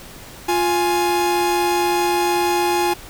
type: tone pair together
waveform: 45% pulse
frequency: 350.9 / 832.9 Hz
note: F4 / G#5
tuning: +8 / +5 cents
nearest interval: octave + minor third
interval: 1497 cents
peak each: -19 dBFS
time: 0.48-2.94 s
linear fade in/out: 10 ms
effects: pink hiss -39 dBFS RMS until 3.09 s